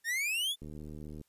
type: exponential sweep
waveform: 45% pulse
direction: up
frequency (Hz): 1773 to 3560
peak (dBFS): -30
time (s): 0.04-0.56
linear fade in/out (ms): 50
type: click train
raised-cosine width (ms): 3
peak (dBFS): -33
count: 46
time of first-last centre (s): 0.62-1.213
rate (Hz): 75.9
effects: white hiss -74 dBFS RMS until 1.28 s + resampled to 32000 Hz